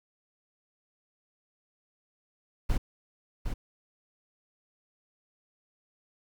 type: noise with echo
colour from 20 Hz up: brown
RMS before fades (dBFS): -25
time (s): 2.69-2.78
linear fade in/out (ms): 10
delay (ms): 760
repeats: 1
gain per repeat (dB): -6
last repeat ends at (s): 3.54
effects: none